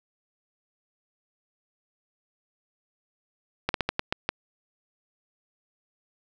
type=slowing click train; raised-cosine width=0.3 ms; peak=-8 dBFS; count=7; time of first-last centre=3.69-4.29 s; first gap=52 ms; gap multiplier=1.26; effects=none